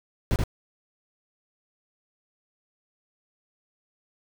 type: noise with echo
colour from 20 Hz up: brown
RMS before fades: -22 dBFS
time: 0.31-0.36 s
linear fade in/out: 0 ms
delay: 78 ms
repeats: 1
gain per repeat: -2 dB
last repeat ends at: 0.438 s
effects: none